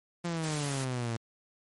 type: exponential sweep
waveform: sawtooth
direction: down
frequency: 174.61 to 112.4 Hz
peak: -27 dBFS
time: 0.24-1.17 s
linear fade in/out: 10 ms
type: noise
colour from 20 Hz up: white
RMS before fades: -38 dBFS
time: 0.43-0.85 s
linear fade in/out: 10 ms
effects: MP3 48 kbps